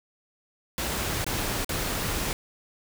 pink noise with dropouts, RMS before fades -29 dBFS, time 0.78-2.33 s, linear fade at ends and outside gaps 1 ms, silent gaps 1.244-1.265 / 1.646-1.692 s, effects none

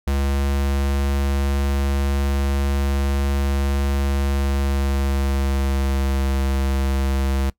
square tone with pitch glide, 69.3 to 67.64 Hz, C#2 to C#2, 0 to -42 cents, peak -19 dBFS, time 0.07-7.5 s, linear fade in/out 5 ms, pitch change -42 cents, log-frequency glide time 4.24-6.32 s, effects noise-tail reverb RT60 0.1 s tail -21 dB re dry

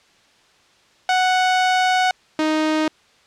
sawtooth tone pair in turn, 740 / 311.1 Hz, F#5 / D#4, 0 / 0 cents, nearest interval octave + minor third, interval 1500 cents, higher first, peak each -11 / -13 dBFS, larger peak first, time 1.09-2.11 / 2.39-2.88 s, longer first, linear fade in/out 2 ms, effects white hiss -55 dBFS RMS until 3.26 s + low-pass 5000 Hz 12 dB/octave

